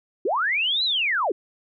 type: linear two-way sweep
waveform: sine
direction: up then down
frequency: 311.1 to 4107 to 311.1 Hz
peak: -20 dBFS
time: 0.25-1.32 s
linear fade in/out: 5 ms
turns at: 0.84 s
effects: none